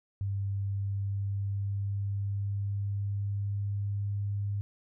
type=tone with pitch glide; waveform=sine; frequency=99 to 101.14 Hz; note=G2 to G#2; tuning=+18 to -45 cents; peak=-29 dBFS; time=0.21-4.61 s; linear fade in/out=0 ms; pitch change=+37 cents; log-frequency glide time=0.57-4.09 s; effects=none